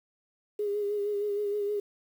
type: tone with vibrato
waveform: sine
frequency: 411 Hz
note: G#4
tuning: 18 cents flat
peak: -27 dBFS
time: 0.59-1.8 s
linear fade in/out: 5 ms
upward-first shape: sine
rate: 6.4 Hz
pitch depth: 35 cents each way
effects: 9-bit